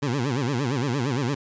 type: tone with vibrato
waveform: 20% pulse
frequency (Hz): 130.81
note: C3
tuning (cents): 0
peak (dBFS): -18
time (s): 0.02-1.35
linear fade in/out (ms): 10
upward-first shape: sine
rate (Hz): 8.7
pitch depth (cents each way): 210
effects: resampled to 16000 Hz